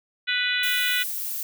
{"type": "harmonic tone", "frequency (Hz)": 493.9, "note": "B4", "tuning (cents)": 0, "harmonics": [3, 4, 5, 6, 7, 8], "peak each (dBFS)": [-27, -28, -29, -30, -30, -31], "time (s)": [0.27, 1.04], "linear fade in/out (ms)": 20}
{"type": "noise", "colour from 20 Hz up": "violet", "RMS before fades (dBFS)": -30, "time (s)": [0.63, 1.43], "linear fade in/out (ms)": 2}
{"effects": []}